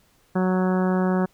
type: harmonic tone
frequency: 185 Hz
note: F#3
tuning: in tune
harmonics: 1 / 2 / 3 / 4 / 5 / 6 / 7 / 8 / 9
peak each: -20 / -26 / -30 / -32 / -34 / -36 / -37 / -38 / -39 dBFS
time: 0.35-1.26 s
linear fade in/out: 10 ms
effects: pink hiss -61 dBFS RMS until 1.33 s